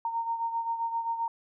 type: beating tone pair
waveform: sine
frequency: 920 / 927.6 Hz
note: A#5 / A#5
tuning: -23 / -9 cents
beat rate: 7.6 Hz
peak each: -29 / -36 dBFS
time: 0.05-1.28 s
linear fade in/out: 2 ms
effects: none